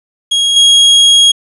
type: tone with level steps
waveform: 40% pulse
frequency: 3287 Hz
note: G#7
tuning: 19 cents flat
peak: -8 / -3 dBFS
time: 0.31-1.32 s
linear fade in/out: 10 ms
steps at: 0.56 s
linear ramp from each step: 5 ms
effects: resampled to 24000 Hz + 7-bit